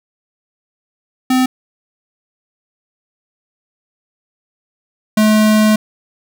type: tone pair in turn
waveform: square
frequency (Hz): 256.9 / 214.9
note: C4 / A3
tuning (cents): -32 / -41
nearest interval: minor third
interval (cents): 309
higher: first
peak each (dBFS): -11 / -9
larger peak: second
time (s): 1.3-1.46 / 5.17-5.76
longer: second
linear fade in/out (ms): 5
effects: none